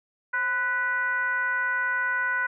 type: tone with frequency modulation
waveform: sine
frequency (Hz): 1485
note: F#6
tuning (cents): +6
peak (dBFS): -23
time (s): 0.33-2.47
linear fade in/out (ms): 10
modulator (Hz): 476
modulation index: 0.78
effects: none